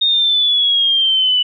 sine exponential sweep, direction down, 3705 to 2960 Hz, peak -11 dBFS, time 0.01-1.43 s, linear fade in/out 10 ms, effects none

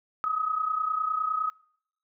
sine tone pair together, 1244.2 / 1274 Hz, D#6 / D#6, 0 / +41 cents, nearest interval unison, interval 41 cents, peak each -31 / -26 dBFS, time 0.24-1.5 s, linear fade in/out 0 ms, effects noise-tail reverb RT60 0.7 s tail -26 dB re dry

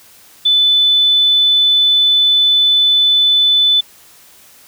sine tone, 3500 Hz, A7, 10 cents flat, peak -8 dBFS, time 0.45-3.81 s, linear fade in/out 10 ms, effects white hiss -44 dBFS RMS until 4.67 s

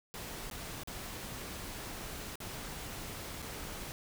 pink noise with dropouts, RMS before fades -43 dBFS, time 0.14-3.92 s, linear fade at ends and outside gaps 0 ms, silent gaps 0.5-0.512 / 0.834-0.874 / 2.356-2.403 / 3.42-3.425 s, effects none

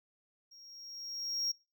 triangle tone with level ramp, 5588 Hz, F8, in tune, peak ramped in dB -53 to -28 dBFS, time 0.51-1.52 s, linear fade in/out 10 ms, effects noise-tail reverb RT60 0.3 s tail -25 dB re dry

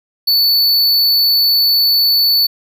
square tone, 4472 Hz, C#8, 14 cents sharp, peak -10 dBFS, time 0.27-2.47 s, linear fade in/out 10 ms, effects none

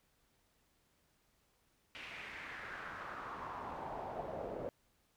brown noise with band-pass filter sweep, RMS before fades -45 dBFS, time 1.95-4.69 s, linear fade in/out 0 ms, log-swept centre 2600 to 520 Hz, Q 3, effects pink hiss -75 dBFS RMS until 5.16 s

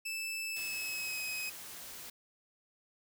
sawtooth tone with pitch glide, 2634 to 2530 Hz, E7 to D#7, -2 to +28 cents, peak -33 dBFS, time 0.05-1.5 s, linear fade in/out 10 ms, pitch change -70 cents, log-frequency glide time 0.48-1.19 s
white noise, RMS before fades -47 dBFS, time 0.56-2.1 s, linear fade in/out 5 ms
effects none

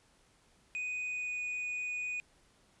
triangle tone with pitch glide, 2490 to 2474 Hz, D#7 to D#7, +1 to -10 cents, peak -33 dBFS, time 0.75-2.2 s, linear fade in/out 0 ms, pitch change -11 cents, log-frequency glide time 1.06-1.37 s, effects pink hiss -67 dBFS RMS until 2.8 s + resampled to 24000 Hz

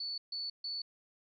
sine tone bursts, 4461 Hz, C#8, 10 cents sharp, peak -36 dBFS, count 3, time 0-0.82 s, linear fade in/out 5 ms, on 180 ms, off 140 ms, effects none

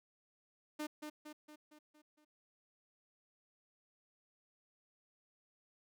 sawtooth tone with echo, 302.2 Hz, D4, 50 cents sharp, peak -35 dBFS, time 0.79-0.87 s, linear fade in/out 10 ms, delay 230 ms, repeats 6, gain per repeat -5 dB, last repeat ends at 2.25 s, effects none

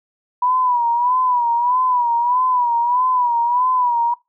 sine tone with vibrato, 977 Hz, B5, 19 cents flat, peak -14 dBFS, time 0.42-4.14 s, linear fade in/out 5 ms, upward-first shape sine, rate 1.6 Hz, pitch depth 76 cents each way, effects noise-tail reverb RT60 0.2 s tail -21 dB re dry

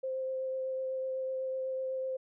sine tone with vibrato, 523.3 Hz, C5, in tune, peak -32 dBFS, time 0.03-2.17 s, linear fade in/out 10 ms, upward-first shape triangle, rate 8 Hz, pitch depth 12 cents each way, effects none

